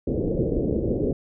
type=low-pass noise; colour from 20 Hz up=white; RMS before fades=-24 dBFS; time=0.07-1.13 s; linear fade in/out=5 ms; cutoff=510 Hz; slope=48 dB/octave; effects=none